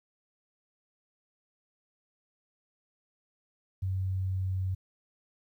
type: tone with pitch glide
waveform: sine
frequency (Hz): 94.5 to 93.85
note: F#2 to F#2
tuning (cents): +37 to +25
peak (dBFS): -28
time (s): 3.82-4.75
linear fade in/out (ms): 10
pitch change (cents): -12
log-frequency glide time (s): 3.94-4.63
effects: 11-bit